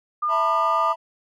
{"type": "tone", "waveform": "sine", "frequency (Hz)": 1208, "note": "D6", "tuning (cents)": 48, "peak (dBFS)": -20, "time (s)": [0.22, 0.93], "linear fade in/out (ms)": 10}
{"type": "chord", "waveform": "triangle", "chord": "E suspended fourth", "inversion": "none", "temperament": "equal with one note detuned", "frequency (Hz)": [659.3, 900, 987.8], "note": ["E5", "A5", "B5"], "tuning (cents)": [0, 39, 0], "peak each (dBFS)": -24, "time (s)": [0.28, 0.96], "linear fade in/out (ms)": 50}
{"effects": []}